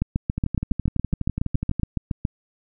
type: two click trains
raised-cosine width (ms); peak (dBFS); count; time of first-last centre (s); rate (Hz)
5; -9 / -12; 17 / 18; 0.02-2.252 / 0.38-1.797; 7.17 / 12
effects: none